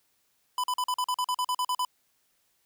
square tone bursts, 1000 Hz, B5, 21 cents sharp, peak -26 dBFS, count 13, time 0.58-1.85 s, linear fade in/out 2 ms, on 58 ms, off 43 ms, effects white hiss -71 dBFS RMS until 2.65 s

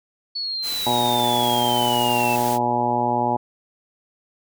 sine exponential sweep, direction down, 4435 to 2637 Hz, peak -24 dBFS, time 0.35-2.36 s, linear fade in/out 10 ms
white noise, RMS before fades -31 dBFS, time 0.62-2.59 s, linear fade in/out 50 ms
harmonic tone, 120.7 Hz, B2, 39 cents flat, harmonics 1 / 2 / 3 / 4 / 5 / 6 / 7 / 8, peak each -31 / -27 / -29 / -32 / -28 / -28 / -21 / -28 dBFS, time 0.86-3.37 s, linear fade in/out 10 ms
effects none

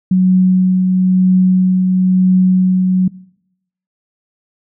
sine tone with tremolo, 185 Hz, F#3, in tune, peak -6 dBFS, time 0.11-3.08 s, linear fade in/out 5 ms, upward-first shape triangle, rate 1 Hz, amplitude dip 35%, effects noise-tail reverb RT60 0.8 s tail -22 dB re dry

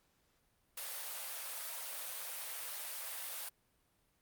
white high-pass noise, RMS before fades -43 dBFS, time 0.77-3.49 s, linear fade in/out 5 ms, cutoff 480 Hz, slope 96 dB/octave, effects pink hiss -75 dBFS RMS until 4.21 s + Opus 48 kbps

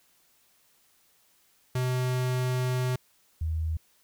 square / sine tone pair in turn, 126.9 / 79.94 Hz, B2 / D#2, +47 / +47 cents, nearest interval minor sixth, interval 800 cents, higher first, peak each -26 dBFS, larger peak neither, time 1.75-2.96 / 3.41-3.77 s, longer first, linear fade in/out 5 ms, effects white hiss -65 dBFS RMS until 4.03 s

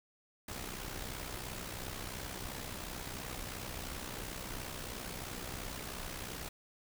pink noise with amplitude modulation, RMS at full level -40 dBFS, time 0.48-6.49 s, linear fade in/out 5 ms, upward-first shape sine, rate 62.9 Hz, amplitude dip 60%, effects none

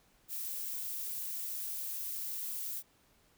violet noise, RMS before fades -39 dBFS, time 0.28-2.83 s, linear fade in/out 50 ms, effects pink hiss -68 dBFS RMS until 3.37 s

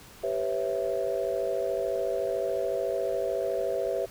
sine chord, C# half-diminished seventh, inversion second, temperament equal with one note detuned, 392 / 493.9 / 547.7 / 659.3 Hz, G4 / B4 / C#5 / E5, 0 / 0 / -21 / 0 cents, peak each -32 / -31 / -31 / -31 dBFS, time 0.23-4.06 s, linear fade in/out 10 ms, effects tanh soft clip ceiling -17 dBFS + pink hiss -50 dBFS RMS until 4.1 s

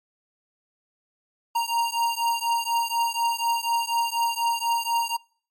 square beating tone pair, 930 / 934.1 Hz, A#5 / A#5, -4 / +3 cents, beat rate 4.1 Hz, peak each -26 dBFS, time 1.55-5.17 s, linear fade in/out 10 ms, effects noise-tail reverb RT60 0.5 s tail -26 dB re dry + MP3 64 kbps

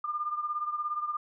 sine beating tone pair, 1200 / 1217 Hz, D6 / D#6, +37 / -39 cents, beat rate 17 Hz, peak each -31 / -36 dBFS, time 0.04-1.17 s, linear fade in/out 5 ms, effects none

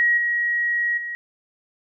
sine tone with level steps, 1901 Hz, A#6, 33 cents sharp, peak -15 / -19 / -27 dBFS, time 0-1.15 s, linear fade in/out 0 ms, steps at 0.17 / 0.97 s, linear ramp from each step 10 ms, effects none

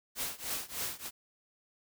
white noise with tremolo, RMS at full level -34 dBFS, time 0.15-1.11 s, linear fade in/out 50 ms, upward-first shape triangle, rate 3.3 Hz, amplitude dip 95%, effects none

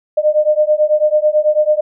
sine beating tone pair, 603 / 612.1 Hz, D5 / D#5, +46 / -28 cents, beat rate 9.1 Hz, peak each -13 / -13 dBFS, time 0.17-1.81 s, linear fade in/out 10 ms, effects none

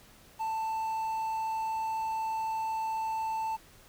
triangle tone with quantisation, 886 Hz, A5, 12 cents sharp, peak -28 dBFS, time 0.39-3.57 s, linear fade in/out 20 ms, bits 9, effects pink hiss -57 dBFS RMS until 3.88 s

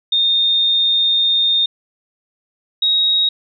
sine tone pair in turn, 3658 / 3783 Hz, A#7 / A#7, -33 / +25 cents, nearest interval minor second, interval 58 cents, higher second, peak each -12 dBFS, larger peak neither, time 0.12-1.66 / 2.82-3.29 s, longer first, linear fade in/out 5 ms, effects none

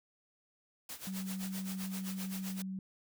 white noise with tremolo, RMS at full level -43 dBFS, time 0.89-2.62 s, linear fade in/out 2 ms, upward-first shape sine, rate 7.7 Hz, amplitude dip 80%
sine tone, 190 Hz, F#3, 46 cents sharp, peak -37 dBFS, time 1.07-2.79 s, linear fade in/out 2 ms
effects none

